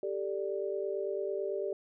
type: chord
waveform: sine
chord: G suspended second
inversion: none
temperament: just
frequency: 392 / 441 / 588 Hz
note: G4 / A4 / D5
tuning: 0 / +4 / +2 cents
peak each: -34 / -38 / -37 dBFS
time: 0.03-1.73 s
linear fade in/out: 2 ms
effects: none